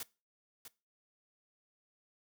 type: noise with echo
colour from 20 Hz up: white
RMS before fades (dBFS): -41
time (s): 0-0.03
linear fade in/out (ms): 2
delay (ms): 650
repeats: 1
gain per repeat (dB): -9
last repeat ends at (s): 0.68
effects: noise-tail reverb RT60 0.3 s tail -20 dB re dry